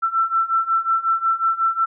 sine beating tone pair, 1336 / 1341.5 Hz, E6 / E6, +23 / +30 cents, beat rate 5.5 Hz, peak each -21 / -19 dBFS, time 0.02-1.86 s, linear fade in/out 20 ms, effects none

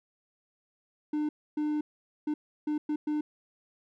triangle tone bursts at uneven times, 300.8 Hz, D4, 42 cents sharp, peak -25 dBFS, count 6, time 1.13-1.29 / 1.57-1.81 / 2.27-2.34 / 2.67-2.78 / 2.89-2.96 / 3.07-3.21 s, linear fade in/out 5 ms, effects none

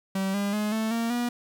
45% pulse tone with pitch steps, 192.6 / 201.5 / 210.8 / 220.5 / 230.6 / 241.3 Hz, G3 / G3 / G#3 / A3 / A#3 / B3, -30 / +48 / +26 / +4 / -19 / -40 cents, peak -25 dBFS, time 0.15-1.29 s, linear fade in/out 5 ms, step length 190 ms, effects 11-bit

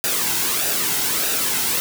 white noise with flanger, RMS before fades -21 dBFS, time 0.04-1.8 s, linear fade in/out 0 ms, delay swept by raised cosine 0.92 to 1.75 ms, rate 1.6 Hz, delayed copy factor -0.55, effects none

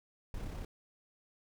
brown noise with amplitude modulation, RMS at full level -39 dBFS, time 0.34-0.65 s, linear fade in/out 2 ms, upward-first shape sine, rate 33.7 Hz, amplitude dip 35%, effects none

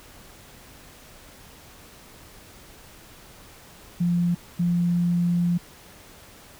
sine tone bursts at uneven times, 173.9 Hz, F3, 7 cents flat, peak -19 dBFS, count 2, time 4-4.35 / 4.59-5.58 s, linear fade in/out 10 ms, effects pink hiss -48 dBFS RMS until 6.59 s

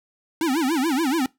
square tone with vibrato, 293.7 Hz, D4, in tune, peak -20 dBFS, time 0.41-1.26 s, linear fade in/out 2 ms, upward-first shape sine, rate 7 Hz, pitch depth 260 cents each way, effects noise-tail reverb RT60 0.2 s tail -22 dB re dry

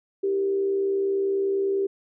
sine tone with frequency modulation, 392 Hz, G4, in tune, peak -21 dBFS, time 0.23-1.87 s, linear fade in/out 10 ms, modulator 70.3 Hz, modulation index 0.34, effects none

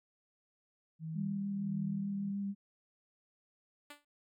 sine tone with tremolo, 160 Hz, D#3, 49 cents sharp, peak -37 dBFS, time 0.99-2.33 s, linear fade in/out 50 ms, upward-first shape sine, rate 1.5 Hz, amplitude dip 75%
sine tone with vibrato, 199.4 Hz, G3, 30 cents sharp, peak -34 dBFS, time 1.14-2.55 s, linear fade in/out 50 ms, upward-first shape square, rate 6.6 Hz, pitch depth 9 cents each way
5% pulse tone with exponential decay, 292.2 Hz, D4, 9 cents flat, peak -34 dBFS, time 3.9-4.05 s, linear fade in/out 5 ms, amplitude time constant 32 ms
effects none

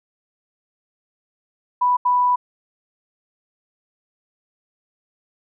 sine tone bursts at uneven times, 987.8 Hz, B5, in tune, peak -14 dBFS, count 2, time 1.81-1.97 / 2.05-2.36 s, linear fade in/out 10 ms, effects none

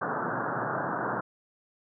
white band-pass noise, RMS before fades -31 dBFS, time 0.01-1.21 s, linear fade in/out 10 ms, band 110 to 1600 Hz, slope 96 dB/octave, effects none

